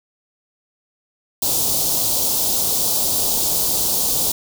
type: band-stop noise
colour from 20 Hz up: white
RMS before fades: -19 dBFS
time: 1.42-4.32 s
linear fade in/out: 5 ms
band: 890 to 3800 Hz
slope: 24 dB/octave
effects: none